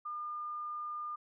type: tone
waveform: sine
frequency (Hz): 1208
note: D6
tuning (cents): +48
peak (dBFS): -37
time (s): 0.05-1.16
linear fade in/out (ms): 10
effects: none